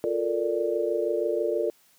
sine chord, Bb major seventh, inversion second, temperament equal with one note detuned, 350.8 / 440 / 466.2 / 587.3 Hz, F4 / A4 / Bb4 / D5, +8 / 0 / 0 / 0 cents, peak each -29 dBFS, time 0.04-1.7 s, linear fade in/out 0 ms, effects white hiss -61 dBFS RMS until 1.98 s + high-pass 100 Hz 12 dB/octave

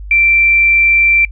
sine tone, 2349 Hz, D7, in tune, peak -7 dBFS, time 0.11-1.25 s, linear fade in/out 2 ms, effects noise-tail reverb RT60 0.1 s tail -26 dB re dry + added 50 Hz sine -25 dBFS peak until 1.31 s

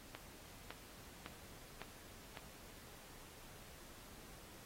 click train, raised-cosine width 0.3 ms, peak -30 dBFS, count 5, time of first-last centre 0.15-2.372 s, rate 1.8 Hz, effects pink hiss -58 dBFS RMS until 4.65 s + AAC 48 kbps

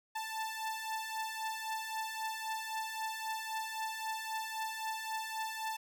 sawtooth beating tone pair, 880 / 883.8 Hz, A5 / A5, 0 / +7 cents, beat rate 3.8 Hz, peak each -38 / -35 dBFS, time 0.15-5.77 s, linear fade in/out 10 ms, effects none

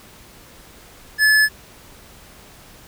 sine tone with hard clipping, 1725 Hz, A6, 35 cents flat, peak -13 dBFS, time 1.18-1.49 s, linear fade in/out 50 ms, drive 15 dB, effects pink hiss -45 dBFS RMS until 2.87 s

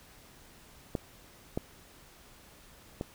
clicks, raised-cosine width 2 ms, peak -17 / -17 / -20 dBFS, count 3, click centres 0.952 / 1.575 / 3.011 s, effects pink hiss -56 dBFS RMS until 3.14 s

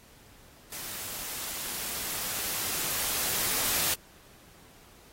white noise with level ramp, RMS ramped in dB -39 to -27 dBFS, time 0.72-3.94 s, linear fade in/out 2 ms, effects pink hiss -56 dBFS RMS until 5.12 s + AAC 48 kbps

